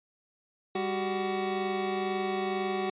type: tone pair together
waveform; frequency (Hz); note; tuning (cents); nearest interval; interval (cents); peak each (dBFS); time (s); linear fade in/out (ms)
25% pulse; 198.48 / 374.9; G3 / F#4; +22 / +23; major seventh; 1101; -31 / -26; 0.75-2.9; 5
effects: resampled to 8000 Hz